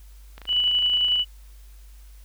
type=click train; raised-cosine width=0.3 ms; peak=-25 dBFS; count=23; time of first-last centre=0.38-1.195 s; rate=27 Hz
type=tone with tremolo; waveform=sine; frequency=2960 Hz; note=F#7; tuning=in tune; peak=-17 dBFS; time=0.47-1.25 s; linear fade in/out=50 ms; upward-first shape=sine; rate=11 Hz; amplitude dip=30%
effects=added 50 Hz sine -43 dBFS peak until 2.24 s + white hiss -58 dBFS RMS until 2.24 s